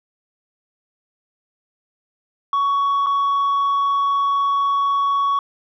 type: tone with dropouts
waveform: sine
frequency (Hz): 1119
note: C#6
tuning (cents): +16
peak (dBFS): -13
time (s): 2.53-5.39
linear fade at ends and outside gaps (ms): 2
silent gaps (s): 3.062-3.067
effects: tanh soft clip ceiling -15 dBFS